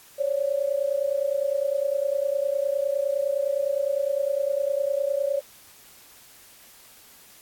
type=tone pair together; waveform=sine; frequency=545.2 / 575 Hz; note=C#5 / D5; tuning=-29 / -37 cents; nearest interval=minor second; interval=92 cents; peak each=-25 dBFS; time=0.18-5.41 s; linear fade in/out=20 ms; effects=white hiss -51 dBFS RMS until 7.41 s + AAC 64 kbps